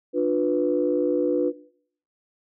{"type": "chord", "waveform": "sine", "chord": "B diminished", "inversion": "first", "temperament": "just", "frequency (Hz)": [296.3, 355.6, 493.9], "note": ["D4", "F4", "B4"], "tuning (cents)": [15, 31, 0], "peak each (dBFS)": [-24, -24, -22], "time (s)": [0.13, 1.53], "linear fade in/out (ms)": 50, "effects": ["noise-tail reverb RT60 0.6 s tail -19 dB re dry", "tanh soft clip ceiling -10 dBFS"]}